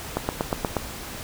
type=click train; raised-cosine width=1 ms; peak=-8 dBFS; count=6; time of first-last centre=0.17-0.767 s; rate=8.37 Hz; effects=pink hiss -36 dBFS RMS until 1.23 s